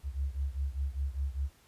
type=beating tone pair; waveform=sine; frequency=67 / 72 Hz; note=C2 / D2; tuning=+42 / -34 cents; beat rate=5 Hz; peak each=-33 / -35 dBFS; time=0.03-1.5 s; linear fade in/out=50 ms; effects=pink hiss -63 dBFS RMS until 1.67 s + resampled to 32000 Hz